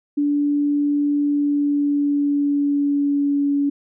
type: tone with pitch glide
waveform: sine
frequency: 289.8 to 284 Hz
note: D4 to C#4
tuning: -23 to +42 cents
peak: -16 dBFS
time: 0.17-3.7 s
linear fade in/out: 10 ms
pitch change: -35 cents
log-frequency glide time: 1.2-3.5 s
effects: none